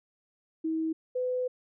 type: tone pair in turn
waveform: sine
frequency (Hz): 320.6 / 503.4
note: E4 / B4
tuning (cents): -48 / +33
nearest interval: minor sixth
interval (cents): 781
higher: second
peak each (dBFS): -27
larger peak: neither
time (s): 0.64-0.93 / 1.15-1.48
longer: second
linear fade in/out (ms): 10
effects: none